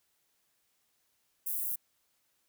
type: high-pass noise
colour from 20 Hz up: white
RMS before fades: -34 dBFS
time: 1.46-1.76 s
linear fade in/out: 10 ms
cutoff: 11000 Hz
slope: 24 dB/octave
effects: white hiss -75 dBFS RMS until 2.48 s